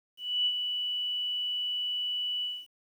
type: tone with ADSR envelope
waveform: sine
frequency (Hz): 2960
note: F#7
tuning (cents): 0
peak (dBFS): -23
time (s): 0.17-2.67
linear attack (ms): 290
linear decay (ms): 57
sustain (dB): -6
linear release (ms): 240
effects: 10-bit